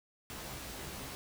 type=noise with comb filter; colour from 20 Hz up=pink; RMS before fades=-44 dBFS; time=0.3-1.15 s; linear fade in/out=0 ms; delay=15 ms; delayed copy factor=+0.8; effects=none